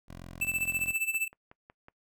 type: tone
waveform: 10% pulse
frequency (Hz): 43.65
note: F1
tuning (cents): 0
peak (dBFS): -35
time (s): 0.08-0.93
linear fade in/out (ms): 10
type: tone with tremolo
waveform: square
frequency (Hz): 2644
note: E7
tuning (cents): +5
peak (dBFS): -26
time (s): 0.41-1.28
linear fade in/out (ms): 5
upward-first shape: sine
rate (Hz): 15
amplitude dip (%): 85
type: click train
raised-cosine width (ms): 0.5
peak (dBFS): -35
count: 6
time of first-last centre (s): 0.96-1.884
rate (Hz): 5.41
effects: noise-tail reverb RT60 0.1 s tail -22 dB re dry